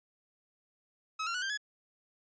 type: tone with pitch steps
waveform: sawtooth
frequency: 1282 / 1374 / 1472.6 / 1578.3 / 1691.6 Hz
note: E6 / F6 / F#6 / G6 / G#6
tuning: -49 / -29 / -9 / +11 / +31 cents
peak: -29 dBFS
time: 1.19-1.575 s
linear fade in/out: 10 ms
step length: 77 ms
effects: resampled to 16000 Hz